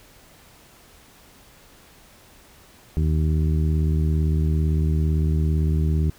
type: harmonic tone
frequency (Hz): 77.78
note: D#2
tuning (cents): 0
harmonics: 1 / 2 / 3 / 4 / 5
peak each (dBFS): -19 / -23 / -33 / -34 / -36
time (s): 2.97-6.1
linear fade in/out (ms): 0
effects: pink hiss -51 dBFS RMS until 6.18 s